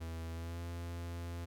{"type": "tone with pitch glide", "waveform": "45% pulse", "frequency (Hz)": [82.41, 85.51], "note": ["E2", "F2"], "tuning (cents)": [0, -36], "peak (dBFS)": -40, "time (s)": [0, 1.46], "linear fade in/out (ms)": 20, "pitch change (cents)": 64, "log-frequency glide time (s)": [0.31, 0.6], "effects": []}